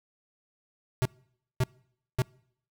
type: tone bursts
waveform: square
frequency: 127.6 Hz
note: C3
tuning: 43 cents flat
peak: -23 dBFS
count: 3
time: 1.02-2.219 s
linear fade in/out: 0 ms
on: 33 ms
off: 550 ms
effects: noise-tail reverb RT60 0.7 s tail -26 dB re dry